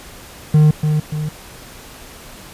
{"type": "tone with echo", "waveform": "triangle", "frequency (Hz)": 152.4, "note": "D#3", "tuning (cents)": -36, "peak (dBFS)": -5, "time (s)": [0.54, 0.71], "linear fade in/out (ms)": 5, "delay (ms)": 290, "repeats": 2, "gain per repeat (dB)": -6, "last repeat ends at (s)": 1.29, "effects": ["pink hiss -38 dBFS RMS until 2.53 s", "resampled to 32000 Hz"]}